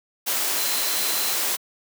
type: tone in noise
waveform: sine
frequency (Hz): 4070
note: C8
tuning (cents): -49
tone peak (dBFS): -31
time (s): 0.57-1.36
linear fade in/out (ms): 20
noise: white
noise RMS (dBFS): -24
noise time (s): 0.26-1.57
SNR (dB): -10
effects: high-pass 300 Hz 12 dB/octave